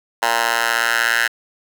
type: tone with high-pass filter sweep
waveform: 10% pulse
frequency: 116.54 Hz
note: A#2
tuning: in tune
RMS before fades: -18 dBFS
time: 0.22-1.28 s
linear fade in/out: 10 ms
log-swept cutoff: 980 to 1600 Hz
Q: 3.2
effects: 7-bit